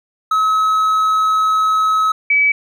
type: tone pair in turn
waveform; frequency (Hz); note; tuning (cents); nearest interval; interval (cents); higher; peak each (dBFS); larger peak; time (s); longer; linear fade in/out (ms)
triangle / sine; 1284 / 2288; E6 / D7; -46 / -46; minor seventh; 1000; second; -10; neither; 0.31-2.12 / 2.3-2.52; first; 5
effects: none